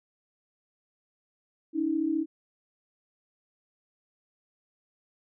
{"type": "tone pair together", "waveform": "sine", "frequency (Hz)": [286.7, 321.2], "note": ["D4", "E4"], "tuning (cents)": [-42, -45], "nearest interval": "major second", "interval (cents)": 197, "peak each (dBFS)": [-30, -26], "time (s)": [1.73, 2.26], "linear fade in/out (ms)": 50, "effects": []}